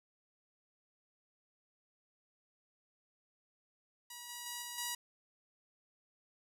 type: tone with level steps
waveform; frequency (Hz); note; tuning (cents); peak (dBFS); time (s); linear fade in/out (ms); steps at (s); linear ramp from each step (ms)
5% pulse; 964; B5; -42; -35 / -32 / -29 / -31 / -25; 4.1-4.95; 5; 4.29 / 4.46 / 4.62 / 4.78; 2
effects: none